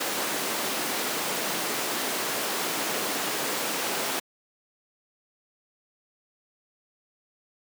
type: high-pass noise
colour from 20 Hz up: pink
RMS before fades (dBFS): -29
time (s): 0-4.2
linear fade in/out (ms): 10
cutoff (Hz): 280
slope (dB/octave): 12
effects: high-pass 150 Hz 12 dB/octave